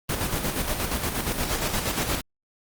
pink noise with tremolo, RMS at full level -25 dBFS, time 0.09-2.21 s, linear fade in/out 5 ms, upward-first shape square, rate 8.5 Hz, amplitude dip 45%, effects Opus 24 kbps

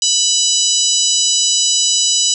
harmonic tone with a mistuned harmonic, 987.8 Hz, B5, in tune, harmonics 3 / 4 / 5 / 6 / 7 / 8, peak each -19 / -19 / -19 / -19 / -19 / -19 dBFS, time 0.02-2.34 s, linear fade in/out 2 ms, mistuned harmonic 5, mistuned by +21 cents, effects none

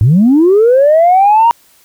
sine linear sweep, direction up, 95.2 to 951 Hz, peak -3 dBFS, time 0.01-1.51 s, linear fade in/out 0 ms, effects tanh soft clip ceiling -1 dBFS + white hiss -48 dBFS RMS until 1.84 s

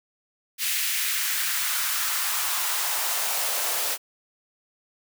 white noise with high-pass filter sweep, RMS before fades -26 dBFS, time 0.58-3.98 s, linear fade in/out 50 ms, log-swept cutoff 2300 to 520 Hz, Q 1.7, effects none

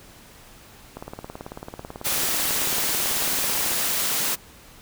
click train, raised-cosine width 1 ms, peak -20 dBFS, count 51, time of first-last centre 0.97-3.717 s, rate 18.2 Hz
white high-pass noise, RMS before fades -24 dBFS, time 2.04-4.36 s, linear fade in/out 20 ms, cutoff 130 Hz, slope 48 dB/octave
effects pink hiss -48 dBFS RMS until 4.81 s

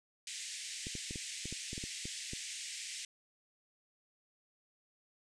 white band-pass noise, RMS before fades -44 dBFS, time 0.27-3.05 s, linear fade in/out 2 ms, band 1900 to 8700 Hz, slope 48 dB/octave
clicks, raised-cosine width 3 ms, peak -30 dBFS, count 11, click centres 0.869 / 0.953 / 1.109 / 1.158 / 1.456 / 1.526 / 1.731 / 1.779 / 1.839 / 2.055 / 2.334 s
effects none

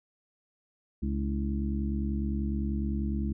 harmonic tone with a mistuned harmonic, 70 Hz, C#2, 18 cents sharp, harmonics 1 / 2 / 3 / 4 / 5, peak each -30 / -39 / -32 / -41 / -39 dBFS, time 1.02-3.33 s, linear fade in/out 10 ms, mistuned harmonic 5, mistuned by -120 cents, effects none

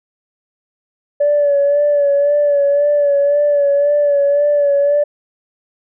sine tone with vibrato, 575 Hz, D5, 37 cents flat, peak -9 dBFS, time 1.2-5.04 s, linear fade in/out 10 ms, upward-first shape sine, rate 1.9 Hz, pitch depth 34 cents each way, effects tanh soft clip ceiling -6 dBFS

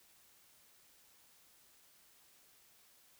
silence, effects white hiss -66 dBFS RMS until 3.19 s

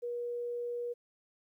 sine tone, 480.2 Hz, B4, 49 cents flat, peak -34 dBFS, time 0.02-0.94 s, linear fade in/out 20 ms, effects 12-bit

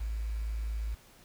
sine tone with quantisation, 54.5 Hz, A1, 16 cents flat, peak -31 dBFS, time 0-0.95 s, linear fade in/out 10 ms, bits 9, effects pink hiss -58 dBFS RMS until 1.24 s

